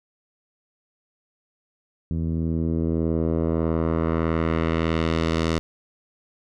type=tone with low-pass filter sweep; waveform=10% pulse; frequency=81.6 Hz; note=E2; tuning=17 cents flat; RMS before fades=-23 dBFS; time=2.11-5.59 s; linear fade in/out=0 ms; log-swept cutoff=170 to 6100 Hz; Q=0.98; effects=none